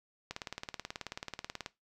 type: click train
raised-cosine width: 0.2 ms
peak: -21 dBFS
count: 26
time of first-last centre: 0.31-1.661 s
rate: 18.5 Hz
effects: noise-tail reverb RT60 0.2 s tail -18 dB re dry